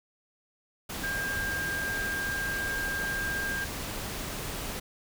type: tone in noise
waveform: sine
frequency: 1600 Hz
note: G6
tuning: 35 cents sharp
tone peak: -30 dBFS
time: 1.03-3.65 s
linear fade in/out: 10 ms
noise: pink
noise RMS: -36 dBFS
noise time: 0.89-4.8 s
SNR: +3 dB
effects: none